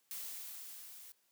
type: noise with level ramp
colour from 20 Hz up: blue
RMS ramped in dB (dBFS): -43 to -54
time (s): 0.11-1.12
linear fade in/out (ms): 0
effects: white hiss -75 dBFS RMS until 1.31 s + high-pass 150 Hz 12 dB/octave